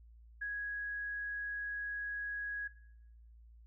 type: tone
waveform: sine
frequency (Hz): 1661.2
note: G#6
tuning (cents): 0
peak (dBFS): -36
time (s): 0.41-2.68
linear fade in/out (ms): 10
effects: noise-tail reverb RT60 0.8 s tail -18 dB re dry + added 57 Hz sine -55 dBFS peak until 3.66 s